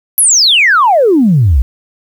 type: exponential sweep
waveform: sine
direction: down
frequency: 11830 to 57 Hz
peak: -4 dBFS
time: 0.18-1.62 s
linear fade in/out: 0 ms
effects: tanh soft clip ceiling 0 dBFS + 7-bit